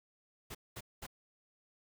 pink noise bursts, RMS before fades -45 dBFS, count 3, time 0.5-1.067 s, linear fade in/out 10 ms, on 49 ms, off 210 ms, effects none

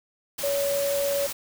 sine tone in noise, 563 Hz, C#5, 27 cents sharp, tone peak -23 dBFS, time 0.43-1.27 s, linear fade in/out 10 ms, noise white, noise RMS -32 dBFS, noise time 0.38-1.33 s, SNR +6 dB, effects none

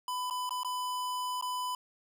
square tone with dropouts, 1000 Hz, B5, 21 cents sharp, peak -33 dBFS, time 0.08-1.75 s, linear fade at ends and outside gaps 2 ms, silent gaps 0.3-0.308 / 0.493-0.507 / 0.633-0.647 / 1.412-1.424 s, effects none

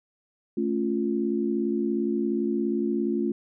sine chord, A augmented, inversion none, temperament equal, 220 / 277.2 / 349.2 Hz, A3 / C#4 / E#4, 0 / 0 / 0 cents, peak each -27 / -29 / -27 dBFS, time 0.57-3.32 s, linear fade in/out 5 ms, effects none

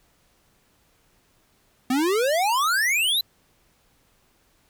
square exponential sweep, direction up, 245.2 to 4087 Hz, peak -20 dBFS, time 1.9-3.21 s, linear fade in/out 5 ms, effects pink hiss -63 dBFS RMS until 4.69 s

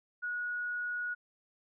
sine tone, 1456 Hz, F#6, 28 cents flat, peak -33 dBFS, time 0.22-1.15 s, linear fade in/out 20 ms, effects none

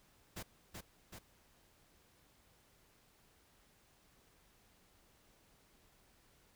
pink noise with echo, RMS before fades -45 dBFS, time 0.36-0.43 s, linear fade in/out 10 ms, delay 380 ms, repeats 2, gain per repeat -3 dB, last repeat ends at 1.19 s, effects pink hiss -69 dBFS RMS until 6.55 s

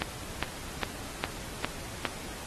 click train, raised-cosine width 0.3 ms, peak -11 dBFS, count 6, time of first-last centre 0.02-2.053 s, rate 2.46 Hz, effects pink hiss -42 dBFS RMS until 2.46 s + AAC 32 kbps

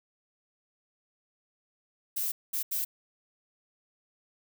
violet noise bursts at uneven times, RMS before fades -31 dBFS, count 3, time 2.16-2.32 / 2.53-2.63 / 2.71-2.85 s, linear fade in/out 10 ms, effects none

